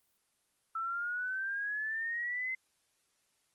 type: exponential sweep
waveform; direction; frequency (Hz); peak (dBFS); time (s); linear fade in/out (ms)
sine; up; 1318.5 to 2070; -33; 0.75-2.55; 5
effects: white hiss -75 dBFS RMS until 3.54 s + Opus 24 kbps